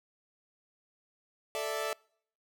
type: chord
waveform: sawtooth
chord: A suspended fourth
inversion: none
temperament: equal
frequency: 440 / 587.3 / 659.3 Hz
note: A4 / D5 / E5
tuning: 0 / 0 / 0 cents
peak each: -33 dBFS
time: 1.55-1.93 s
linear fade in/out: 0 ms
effects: noise-tail reverb RT60 0.6 s tail -26 dB re dry